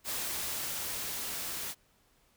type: noise with level ramp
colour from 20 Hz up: white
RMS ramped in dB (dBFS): -35 to -38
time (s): 0.04-1.75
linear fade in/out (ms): 50
effects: pink hiss -68 dBFS RMS until 2.36 s